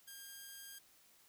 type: tone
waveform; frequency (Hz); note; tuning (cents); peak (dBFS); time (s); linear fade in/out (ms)
5% pulse; 1611; G6; +47; -39; 0.07-0.79; 10
effects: white hiss -67 dBFS RMS until 1.28 s